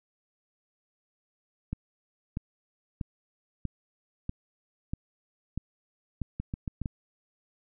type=two click trains; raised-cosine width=5 ms; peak=-19 / -20 dBFS; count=9 / 4; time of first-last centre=1.73-6.858 / 6.4-6.817 s; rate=1.56 / 7.2 Hz; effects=none